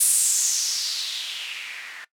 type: noise with low-pass filter sweep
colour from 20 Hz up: violet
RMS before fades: -25 dBFS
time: 0-2.05 s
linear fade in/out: 10 ms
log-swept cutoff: 10000 to 1700 Hz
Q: 3.6
effects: noise-tail reverb RT60 0.1 s tail -18 dB re dry